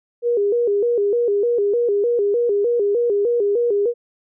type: tone with vibrato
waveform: sine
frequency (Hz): 440.1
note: A4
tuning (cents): 0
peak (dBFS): -15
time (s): 0.22-3.94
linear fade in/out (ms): 50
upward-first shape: square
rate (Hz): 3.3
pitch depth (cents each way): 140
effects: none